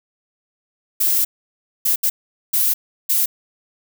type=noise bursts at uneven times; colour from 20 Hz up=violet; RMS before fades=-17 dBFS; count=5; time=1-1.25 / 1.85-1.96 / 2.03-2.1 / 2.53-2.74 / 3.09-3.26 s; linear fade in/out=10 ms; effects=none